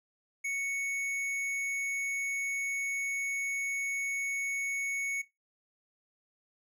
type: tone with hard clipping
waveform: sine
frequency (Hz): 2218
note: C#7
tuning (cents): 0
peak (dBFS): -33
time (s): 0.44-5.22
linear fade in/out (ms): 10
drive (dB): 10
effects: noise-tail reverb RT60 0.2 s tail -18 dB re dry